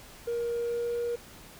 triangle tone with pitch glide, 471.5 to 475.3 Hz, A#4 to A#4, +20 to +34 cents, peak -25 dBFS, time 0.27-1.16 s, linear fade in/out 10 ms, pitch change +14 cents, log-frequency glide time 0.57-1 s, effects tanh soft clip ceiling -24 dBFS + pink hiss -50 dBFS RMS until 1.59 s

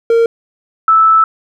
triangle / sine tone pair in turn, 461.2 / 1313.5 Hz, A#4 / E6, -19 / -7 cents, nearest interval octave + tritone, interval 1812 cents, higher second, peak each -5 dBFS, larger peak neither, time 0.1-0.26 / 0.88-1.24 s, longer second, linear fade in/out 2 ms, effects none

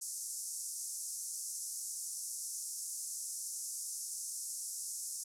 white band-pass noise, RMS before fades -42 dBFS, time 0.01-5.24 s, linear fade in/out 10 ms, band 5500 to 11000 Hz, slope 48 dB/octave, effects none

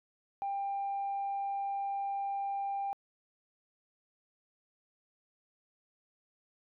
sine tone, 794 Hz, G5, 22 cents sharp, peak -31 dBFS, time 0.42-2.93 s, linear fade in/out 0 ms, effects tanh soft clip ceiling -29 dBFS

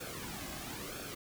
pink noise with flanger, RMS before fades -43 dBFS, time 0-1.15 s, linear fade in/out 10 ms, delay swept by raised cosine 1 to 2.2 ms, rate 1 Hz, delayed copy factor -0.65, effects none

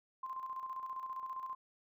sine tone with tremolo, 1046.5 Hz, C6, in tune, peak -38 dBFS, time 0.23-1.55 s, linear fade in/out 5 ms, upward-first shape square, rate 15 Hz, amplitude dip 50%, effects none

